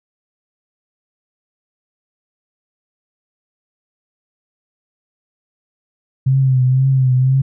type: tone with vibrato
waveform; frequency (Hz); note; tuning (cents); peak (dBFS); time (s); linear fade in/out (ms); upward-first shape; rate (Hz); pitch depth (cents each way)
sine; 130.81; C3; 0; -10; 6.26-7.42; 10; triangle; 2; 59
effects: none